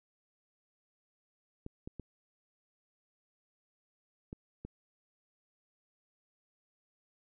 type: clicks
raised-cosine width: 3 ms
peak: -29 dBFS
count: 5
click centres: 1.664 / 1.875 / 1.997 / 4.329 / 4.65 s
effects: none